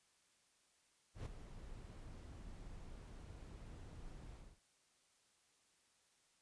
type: noise with ADSR envelope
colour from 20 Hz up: brown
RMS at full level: -43 dBFS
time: 1.14-4.6 s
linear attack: 120 ms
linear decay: 7 ms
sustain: -10 dB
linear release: 270 ms
effects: white hiss -75 dBFS RMS until 6.41 s + resampled to 22050 Hz